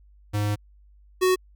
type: tone pair in turn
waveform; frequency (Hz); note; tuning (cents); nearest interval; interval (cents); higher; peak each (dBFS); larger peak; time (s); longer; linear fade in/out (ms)
square; 103.83 / 370; G#2 / F#4; 0 / 0; octave + minor seventh; 2200; second; -23 / -18; second; 0.33-0.56 / 1.21-1.36; first; 20
effects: added 50 Hz sine -51 dBFS peak until 1.55 s